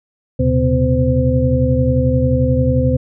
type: tone cluster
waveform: sine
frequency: 76.4 / 122.7 / 134 / 252.4 / 514 Hz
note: D#2 / B2 / C3 / B3 / C5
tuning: -31 / -11 / +42 / +38 / -31 cents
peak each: -18 dBFS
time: 0.39-2.97 s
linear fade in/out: 10 ms
effects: none